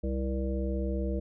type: harmonic tone with a mistuned harmonic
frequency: 65.41 Hz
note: C2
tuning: in tune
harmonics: 1 / 3 / 5 / 7 / 9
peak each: -30 / -35 / -37 / -38 / -40 dBFS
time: 0.03-1.2 s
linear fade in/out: 10 ms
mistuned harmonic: 7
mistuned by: +59 cents
effects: none